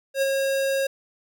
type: tone with ADSR envelope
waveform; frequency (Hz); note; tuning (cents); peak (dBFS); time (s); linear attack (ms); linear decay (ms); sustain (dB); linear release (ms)
square; 543; C#5; -36; -19; 0.14-0.87; 79; 26; -3; 6
effects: none